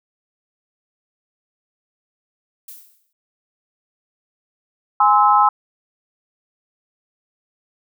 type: noise with exponential decay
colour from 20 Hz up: violet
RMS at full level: -34 dBFS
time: 2.68-3.13 s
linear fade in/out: 5 ms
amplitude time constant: 97 ms
type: chord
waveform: sine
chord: Ab augmented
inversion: none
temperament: just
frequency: 830.6 / 1038.3 / 1297.8 Hz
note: Ab5 / C6 / E6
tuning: 0 / -14 / -27 cents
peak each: -14 / -15 / -15 dBFS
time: 5-5.49 s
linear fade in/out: 5 ms
effects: none